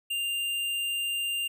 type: tone with hard clipping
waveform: triangle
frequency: 2794 Hz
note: F7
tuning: in tune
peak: -29 dBFS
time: 0.1-1.48 s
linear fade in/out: 10 ms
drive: 17 dB
effects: none